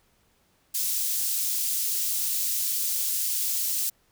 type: high-pass noise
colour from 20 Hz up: white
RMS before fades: -27 dBFS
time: 0.74-3.9 s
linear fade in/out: 10 ms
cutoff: 5100 Hz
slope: 12 dB/octave
effects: pink hiss -66 dBFS RMS until 4.11 s